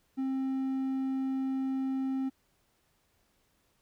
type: tone with hard clipping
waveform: triangle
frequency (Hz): 265.5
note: C4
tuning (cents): +25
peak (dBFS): -30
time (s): 0.17-2.3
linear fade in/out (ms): 20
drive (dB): 6
effects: pink hiss -72 dBFS RMS until 3.81 s